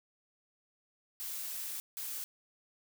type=noise bursts at uneven times; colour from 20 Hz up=blue; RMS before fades=-40 dBFS; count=2; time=1.2-1.8 / 1.97-2.24 s; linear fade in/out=0 ms; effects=none